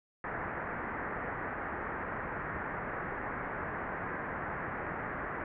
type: low-pass noise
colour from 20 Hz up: white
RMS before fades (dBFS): -38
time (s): 0.24-5.44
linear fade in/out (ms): 2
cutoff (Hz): 1900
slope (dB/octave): 48
effects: none